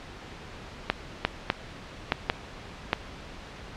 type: clicks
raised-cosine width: 0.3 ms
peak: -5 dBFS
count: 6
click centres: 0.9 / 1.25 / 1.501 / 2.121 / 2.299 / 2.931 s
effects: pink hiss -43 dBFS RMS until 3.76 s + low-pass 4000 Hz 12 dB/octave